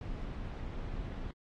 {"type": "noise with amplitude modulation", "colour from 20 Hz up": "brown", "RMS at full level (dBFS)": -37, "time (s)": [0.01, 1.31], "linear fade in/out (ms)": 2, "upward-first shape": "sine", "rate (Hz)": 226, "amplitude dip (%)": 50, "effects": ["low-pass 4000 Hz 12 dB/octave", "AAC 32 kbps"]}